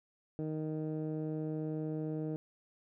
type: tone with low-pass filter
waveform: 15% pulse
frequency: 155.56 Hz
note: D#3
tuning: in tune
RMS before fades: -37 dBFS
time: 0.39-2.36 s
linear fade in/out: 0 ms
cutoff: 430 Hz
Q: 1
effects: none